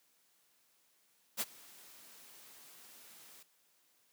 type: noise with ADSR envelope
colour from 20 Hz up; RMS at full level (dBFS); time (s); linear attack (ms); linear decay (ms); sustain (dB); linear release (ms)
white; -33; 1.37-3.43; 37; 38; -24; 6
effects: white hiss -72 dBFS RMS until 4.12 s + high-pass 150 Hz 12 dB/octave